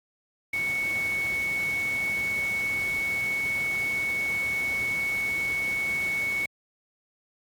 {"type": "tone in noise", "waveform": "sine", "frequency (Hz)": 2217, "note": "C#7", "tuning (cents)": 0, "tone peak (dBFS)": -25, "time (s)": [0.53, 6.46], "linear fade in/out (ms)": 5, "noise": "pink", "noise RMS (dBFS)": -40, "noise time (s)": [0.53, 6.46], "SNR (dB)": 12, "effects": ["high-pass 80 Hz 12 dB/octave", "AAC 64 kbps"]}